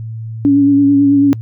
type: tone with vibrato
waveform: sine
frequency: 281.5 Hz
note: C#4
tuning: 27 cents sharp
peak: -6 dBFS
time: 0.45-1.33 s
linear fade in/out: 0 ms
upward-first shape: sine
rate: 9.1 Hz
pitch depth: 27 cents each way
effects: noise-tail reverb RT60 0.1 s tail -26 dB re dry + added 112 Hz sine -22 dBFS peak until 1.41 s